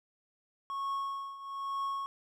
triangle tone with tremolo, 1100 Hz, C#6, 14 cents flat, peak -29 dBFS, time 0.7-2.06 s, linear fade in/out 0 ms, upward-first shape triangle, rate 1.1 Hz, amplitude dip 80%, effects none

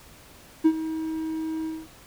triangle tone with ADSR envelope, 318.5 Hz, D#4, 41 cents sharp, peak -10 dBFS, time 0.64-1.88 s, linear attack 20 ms, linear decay 61 ms, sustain -15 dB, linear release 220 ms, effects tanh soft clip ceiling -6 dBFS + pink hiss -50 dBFS RMS until 2.06 s

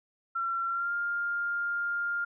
sine tone with pitch glide, 1361 to 1403.3 Hz, F6 to F6, -45 to +8 cents, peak -28 dBFS, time 0.35-2.25 s, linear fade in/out 10 ms, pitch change +53 cents, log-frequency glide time 0.68-0.93 s, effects none

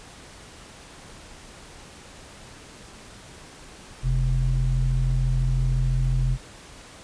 square tone with low-pass filter, 43 Hz, F1, 26 cents flat, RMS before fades -22 dBFS, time 4.02-6.38 s, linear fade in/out 50 ms, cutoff 120 Hz, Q 3.9, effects pink hiss -45 dBFS RMS until 7.03 s + resampled to 22050 Hz

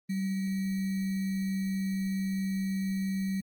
sine tone with sample-and-hold, 192.2 Hz, G3, 34 cents flat, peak -28 dBFS, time 0.09-3.41 s, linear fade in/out 10 ms, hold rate 2100 Hz, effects Opus 24 kbps

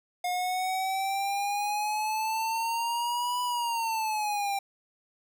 square exponential two-way sweep, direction up then down, 715 to 988 to 787 Hz, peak -28 dBFS, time 0.24-4.59 s, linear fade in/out 5 ms, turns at 3.42 s, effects none

